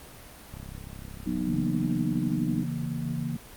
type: click train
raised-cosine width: 5 ms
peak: -28 dBFS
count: 37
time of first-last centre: 0.54-1.624 s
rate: 33.2 Hz
type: harmonic tone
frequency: 61.3 Hz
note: B1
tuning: 12 cents flat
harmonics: 3 / 4 / 5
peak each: -31 / -31 / -31 dBFS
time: 1.26-2.64 s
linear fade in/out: 5 ms
type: chord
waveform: sine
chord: A# diminished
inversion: first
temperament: equal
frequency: 138.59 / 164.81 / 233.1 Hz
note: C#3 / E3 / A#3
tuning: 0 / 0 / 0 cents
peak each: -32 dBFS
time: 1.47-3.37 s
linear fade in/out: 5 ms
effects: pink hiss -47 dBFS RMS until 3.56 s + Opus 32 kbps